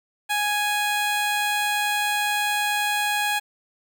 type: tone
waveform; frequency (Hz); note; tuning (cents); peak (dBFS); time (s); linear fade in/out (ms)
15% pulse; 830.6; G#5; 0; -15; 0.29-3.4; 20
effects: 9-bit